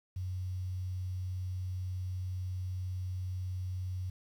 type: tone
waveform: sine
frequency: 92.2 Hz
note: F#2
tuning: 6 cents flat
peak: -34 dBFS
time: 0.16-4.1 s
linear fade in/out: 5 ms
effects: 10-bit